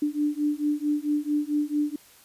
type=beating tone pair; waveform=sine; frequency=293.7 / 298.2 Hz; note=D4 / D4; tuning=0 / +27 cents; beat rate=4.5 Hz; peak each=-26 dBFS; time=0.02-1.96 s; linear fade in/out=5 ms; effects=white hiss -54 dBFS RMS until 2.24 s + resampled to 32000 Hz